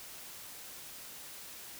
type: silence
effects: white hiss -48 dBFS RMS until 1.79 s